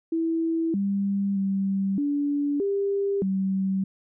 sine tone with pitch steps, 327.9 / 198.5 / 194.8 / 287.7 / 398.3 / 192 Hz, E4 / G3 / G3 / D4 / G4 / G3, -9 / +22 / -11 / -36 / +28 / -36 cents, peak -22 dBFS, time 0.12-3.84 s, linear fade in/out 5 ms, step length 620 ms, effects none

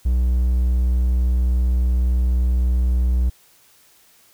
triangle tone, 61.74 Hz, B1, in tune, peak -13 dBFS, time 0.05-3.3 s, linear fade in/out 10 ms, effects white hiss -54 dBFS RMS until 4.33 s

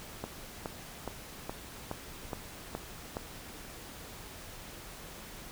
click train, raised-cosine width 1 ms, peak -21 dBFS, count 8, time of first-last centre 0.24-3.169 s, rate 2.39 Hz, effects pink hiss -47 dBFS RMS until 5.51 s

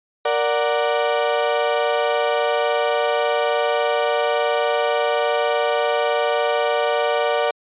35% pulse chord, Bb augmented, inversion none, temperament equal, 466.2 / 587.3 / 740 Hz, Bb4 / D5 / F#5, 0 / 0 / 0 cents, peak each -20 / -19 / -22 dBFS, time 0.25-7.51 s, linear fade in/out 5 ms, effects resampled to 8000 Hz

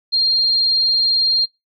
sine tone, 4206 Hz, C8, 8 cents sharp, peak -13 dBFS, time 0.12-1.46 s, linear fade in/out 20 ms, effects noise-tail reverb RT60 0.2 s tail -24 dB re dry

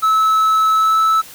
triangle tone with pitch glide, 1300 to 1309.8 Hz, E6 to E6, -24 to -11 cents, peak -9 dBFS, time 0.02-1.22 s, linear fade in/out 20 ms, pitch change +13 cents, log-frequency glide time 0.75-0.99 s, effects white hiss -38 dBFS RMS until 1.34 s

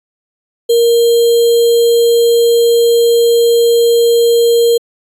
sine tone with sample-and-hold, 467.4 Hz, A#4, 5 cents sharp, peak -6 dBFS, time 0.69-4.78 s, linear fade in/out 10 ms, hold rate 3675 Hz, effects resampled to 32000 Hz

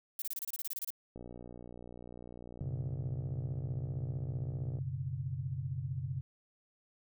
violet noise bursts, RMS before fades -38 dBFS, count 13, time 0.19-0.904 s, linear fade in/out 2 ms, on 30 ms, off 27 ms
click train, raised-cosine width 2 ms, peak -35 dBFS, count 219, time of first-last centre 1.16-4.787 s, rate 60.1 Hz
sine chord, F# suspended fourth, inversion none, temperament just, 92.5 / 123.33 / 138.75 Hz, F#2 / B2 / C#3, 0 / -2 / +2 cents, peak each -42 / -39 / -38 dBFS, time 2.61-6.21 s, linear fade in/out 0 ms
effects none

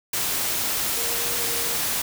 sine tone in noise, 469.2 Hz, A#4, 11 cents sharp, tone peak -36 dBFS, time 0.97-1.77 s, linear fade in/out 5 ms, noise white, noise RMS -25 dBFS, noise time 0.13-2.02 s, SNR -14 dB, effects none

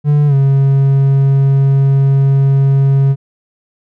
triangle tone with pitch glide, 146.83 to 137 Hz, D3 to C#3, 0 to -20 cents, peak -5 dBFS, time 0.04-3.16 s, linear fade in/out 50 ms, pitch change -120 cents, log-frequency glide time 0.27-0.34 s, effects none

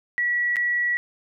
sine tone with dropouts, 1935 Hz, B6, 36 cents flat, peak -20 dBFS, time 0.18-0.97 s, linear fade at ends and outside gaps 0 ms, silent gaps 0.559-0.567 s, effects none

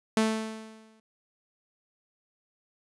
sawtooth tone with exponential decay, 220 Hz, A3, in tune, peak -16 dBFS, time 0.17-1 s, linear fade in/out 2 ms, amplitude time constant 180 ms, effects resampled to 24000 Hz

